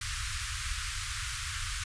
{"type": "band-stop noise", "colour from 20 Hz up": "pink", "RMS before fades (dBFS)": -35, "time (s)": [0.01, 1.84], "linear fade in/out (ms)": 5, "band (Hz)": [110, 1200], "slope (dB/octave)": 48, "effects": ["resampled to 22050 Hz"]}